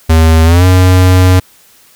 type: tone with pitch glide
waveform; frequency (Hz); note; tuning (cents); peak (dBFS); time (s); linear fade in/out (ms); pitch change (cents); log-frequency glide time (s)
square; 80.6 to 92.05; E2 to F#2; -38 to -8; -4; 0.09-1.4; 10; +230; 0.44-0.65
effects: white hiss -44 dBFS RMS until 1.95 s